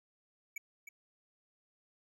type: tone with echo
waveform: square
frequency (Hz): 2284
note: D7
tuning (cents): -49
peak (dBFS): -39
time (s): 0.56-0.58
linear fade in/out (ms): 5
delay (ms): 310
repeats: 1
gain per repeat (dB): -8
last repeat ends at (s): 0.89
effects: none